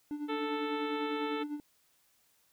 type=tone with tremolo; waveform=triangle; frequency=295 Hz; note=D4; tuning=8 cents sharp; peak=-31 dBFS; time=0.11-1.6 s; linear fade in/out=0 ms; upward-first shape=sine; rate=10 Hz; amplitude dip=65%
type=harmonic tone; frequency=440.4 Hz; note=A4; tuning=2 cents sharp; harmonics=1 / 2 / 3 / 4 / 5 / 6 / 7 / 8 / 9; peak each=-36 / -40 / -41 / -48 / -46 / -48 / -50 / -49 / -55 dBFS; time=0.28-1.44 s; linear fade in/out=20 ms
effects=white hiss -70 dBFS RMS until 2.52 s